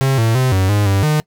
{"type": "tone with pitch steps", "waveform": "45% pulse", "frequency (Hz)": [134.4, 112.9, 129, 94.7, 103.2, 97.9, 152.2], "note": ["C3", "A2", "C3", "F#2", "G#2", "G2", "D#3"], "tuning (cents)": [47, 45, -24, 41, -10, -2, -38], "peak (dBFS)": -12, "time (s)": [0.01, 1.2], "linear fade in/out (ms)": 0, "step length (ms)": 170, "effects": ["noise-tail reverb RT60 0.1 s tail -22 dB re dry"]}